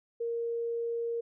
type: tone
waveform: sine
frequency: 466.2 Hz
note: A#4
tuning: in tune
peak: -30 dBFS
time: 0.2-1.21 s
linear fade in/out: 10 ms
effects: none